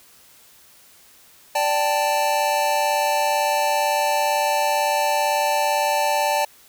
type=chord; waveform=square; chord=D suspended fourth; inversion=none; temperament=just; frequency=587.3 / 783.1 / 881 Hz; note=D5 / G5 / A5; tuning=0 / -2 / +2 cents; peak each=-24 / -25 / -22 dBFS; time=1.55-6.45 s; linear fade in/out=5 ms; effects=white hiss -51 dBFS RMS until 6.68 s